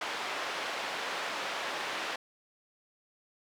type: band-pass noise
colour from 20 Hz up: pink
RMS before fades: -36 dBFS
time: 0.01-2.16 s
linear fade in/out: 5 ms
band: 630 to 3600 Hz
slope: 12 dB/octave
effects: none